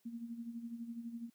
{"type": "tone with tremolo", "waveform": "sine", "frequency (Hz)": 233.1, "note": "A#3", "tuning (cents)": 0, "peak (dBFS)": -39, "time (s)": [0.05, 1.3], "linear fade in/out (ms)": 10, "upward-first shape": "sine", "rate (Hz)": 12, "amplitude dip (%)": 65, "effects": ["white hiss -75 dBFS RMS until 1.34 s", "high-pass 100 Hz 12 dB/octave"]}